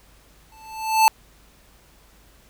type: tone with exponential growth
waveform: square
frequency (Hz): 880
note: A5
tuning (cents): 0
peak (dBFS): -10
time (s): 0.52-1.08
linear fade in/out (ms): 0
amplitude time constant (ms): 120
effects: added 50 Hz sine -55 dBFS peak until 2.49 s + pink hiss -55 dBFS RMS until 2.49 s